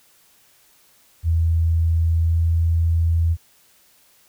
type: tone with pitch glide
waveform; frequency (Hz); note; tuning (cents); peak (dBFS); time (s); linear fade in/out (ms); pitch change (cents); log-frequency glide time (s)
sine; 82.41 to 82.98; E2 to E2; 0 to +12; -15; 1.23-3.37; 50; +12; 2.26-2.33
effects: white hiss -56 dBFS RMS until 4.28 s